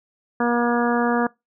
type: harmonic tone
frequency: 238.8 Hz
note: A#3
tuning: 42 cents sharp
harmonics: 1 / 2 / 3 / 4 / 5 / 6 / 7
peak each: -21 / -24 / -26 / -27 / -28 / -29 / -29 dBFS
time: 0.4-1.27 s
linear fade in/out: 5 ms
effects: noise-tail reverb RT60 0.2 s tail -24 dB re dry